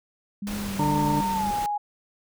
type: tone with vibrato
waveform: sine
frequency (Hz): 200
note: G3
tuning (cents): +35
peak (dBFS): -29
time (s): 0.42-1.51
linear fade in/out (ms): 5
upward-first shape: sine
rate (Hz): 1.9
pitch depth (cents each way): 59
type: noise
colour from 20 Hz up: pink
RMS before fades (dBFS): -35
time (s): 0.47-1.66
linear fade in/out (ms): 0
type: harmonic tone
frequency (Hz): 147.6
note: D3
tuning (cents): +9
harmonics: 1 / 2 / 3 / 4 / 6 / 7 / 8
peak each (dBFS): -26 / -26 / -36 / -37 / -36 / -46 / -48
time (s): 0.79-1.21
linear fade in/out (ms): 5
type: tone with pitch glide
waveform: sine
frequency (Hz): 914 to 828.5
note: A#5 to G#5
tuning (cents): -34 to -4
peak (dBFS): -24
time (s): 0.79-1.78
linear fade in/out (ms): 10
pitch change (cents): -170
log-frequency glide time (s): 1.33-1.48
effects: none